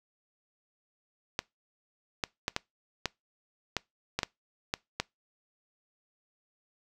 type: clicks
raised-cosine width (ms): 0.2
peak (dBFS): -11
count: 10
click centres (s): 1.391 / 2.238 / 2.481 / 2.564 / 3.057 / 3.767 / 4.19 / 4.232 / 4.739 / 5
effects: noise-tail reverb RT60 0.2 s tail -24 dB re dry